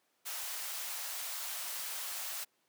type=high-pass noise; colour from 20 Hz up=white; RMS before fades=-40 dBFS; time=0.25-2.45 s; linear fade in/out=20 ms; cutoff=600 Hz; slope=24 dB/octave; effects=pink hiss -75 dBFS RMS until 2.68 s + high-pass 300 Hz 12 dB/octave